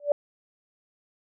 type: tone with exponential growth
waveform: sine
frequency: 581 Hz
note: D5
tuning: 19 cents flat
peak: -14 dBFS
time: 0-0.12 s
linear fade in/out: 2 ms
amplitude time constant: 26 ms
effects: none